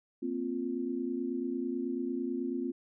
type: chord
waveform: sine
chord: Bb suspended second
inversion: none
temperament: just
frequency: 233.1 / 262.2 / 349.6 Hz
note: Bb3 / C4 / F4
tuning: 0 / +4 / +2 cents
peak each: -38 / -34 / -36 dBFS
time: 0.22-2.72 s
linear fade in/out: 10 ms
effects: none